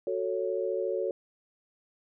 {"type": "chord", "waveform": "sine", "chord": "F# minor", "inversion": "none", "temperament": "just", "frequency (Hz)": [370, 444, 555], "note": ["F#4", "A4", "C#5"], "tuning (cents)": [0, 16, 2], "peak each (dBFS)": -32, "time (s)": [0.07, 1.11], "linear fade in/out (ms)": 2, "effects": []}